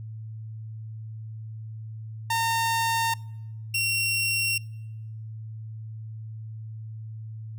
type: tone pair in turn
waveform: sawtooth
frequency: 913 / 2736 Hz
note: A#5 / F7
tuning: -36 / -36 cents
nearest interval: octave + perfect fifth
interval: 1900 cents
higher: second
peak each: -19 / -20 dBFS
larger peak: first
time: 2.3-3.14 / 3.74-4.58 s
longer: neither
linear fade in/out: 5 ms
effects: noise-tail reverb RT60 0.9 s tail -25 dB re dry + added 110 Hz sine -35 dBFS peak until 7.58 s